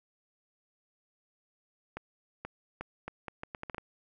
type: accelerating click train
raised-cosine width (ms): 0.5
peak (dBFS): -23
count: 11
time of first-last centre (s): 1.97-3.782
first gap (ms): 480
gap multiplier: 0.75
effects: none